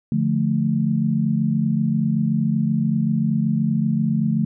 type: chord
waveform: sine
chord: D minor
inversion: none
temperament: equal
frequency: 146.83 / 174.61 / 220 Hz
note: D3 / F3 / A3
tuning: 0 / 0 / 0 cents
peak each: -22 / -23 / -20 dBFS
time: 0.12-4.45 s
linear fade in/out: 2 ms
effects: none